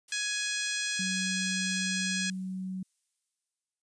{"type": "noise with tremolo", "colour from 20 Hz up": "blue", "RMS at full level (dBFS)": -48, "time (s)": [0.08, 1.89], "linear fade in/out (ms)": 5, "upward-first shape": "sine", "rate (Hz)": 3.8, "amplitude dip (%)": 40}
{"type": "harmonic tone", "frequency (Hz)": 835, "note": "G#5", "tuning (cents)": 9, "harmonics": [2, 3, 4, 5, 6, 7, 8, 9, 10], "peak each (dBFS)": [-35, -37, -38, -39, -40, -40, -41, -42, -42], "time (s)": [0.12, 2.3], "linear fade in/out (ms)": 2}
{"type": "tone", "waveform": "sine", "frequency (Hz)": 187.2, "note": "F#3", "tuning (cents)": 20, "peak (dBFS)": -33, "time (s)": [0.99, 2.83], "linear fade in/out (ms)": 5}
{"type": "noise with exponential decay", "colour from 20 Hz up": "violet", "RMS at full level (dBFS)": -47, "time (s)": [1.93, 3.82], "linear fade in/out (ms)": 5, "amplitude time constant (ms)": 410}
{"effects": ["resampled to 22050 Hz"]}